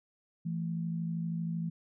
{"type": "tone pair together", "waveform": "sine", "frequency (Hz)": [167.21, 220], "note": ["E3", "A3"], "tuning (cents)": [25, 0], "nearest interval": "perfect fourth", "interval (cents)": 475, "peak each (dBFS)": [-32, -40], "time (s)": [0.45, 1.7], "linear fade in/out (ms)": 10, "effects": []}